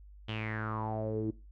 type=tone with low-pass filter sweep; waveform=sawtooth; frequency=109.5 Hz; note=A2; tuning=8 cents flat; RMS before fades=-35 dBFS; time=0.28-1.31 s; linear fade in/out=10 ms; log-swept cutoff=3200 to 320 Hz; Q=6.9; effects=noise-tail reverb RT60 0.3 s tail -21 dB re dry + added 50 Hz sine -50 dBFS peak until 1.51 s